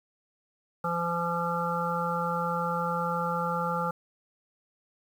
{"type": "harmonic tone", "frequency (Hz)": 170.9, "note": "F3", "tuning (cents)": -37, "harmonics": [1, 3, 5, 7, 8], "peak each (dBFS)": [-33, -33, -33, -33, -33], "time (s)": [0.84, 3.91], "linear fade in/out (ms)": 5, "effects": ["9-bit"]}